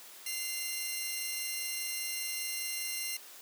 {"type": "tone pair together", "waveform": "10% pulse", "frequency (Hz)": [2081, 2783], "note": ["C7", "F7"], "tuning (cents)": [-10, -7], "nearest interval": "perfect fourth", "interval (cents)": 503, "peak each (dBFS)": [-29, -28], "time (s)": [0.26, 3.17], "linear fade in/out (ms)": 5, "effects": ["white hiss -51 dBFS RMS until 3.41 s", "high-pass 300 Hz 12 dB/octave"]}